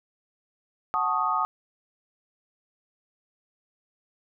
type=chord; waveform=sine; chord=D# half-diminished seventh; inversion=first; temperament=equal; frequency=740 / 880 / 1108.7 / 1244.5 Hz; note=F#5 / A5 / C#6 / D#6; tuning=0 / 0 / 0 / 0 cents; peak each=-31 / -29 / -30 / -25 dBFS; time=0.94-1.45 s; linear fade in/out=0 ms; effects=none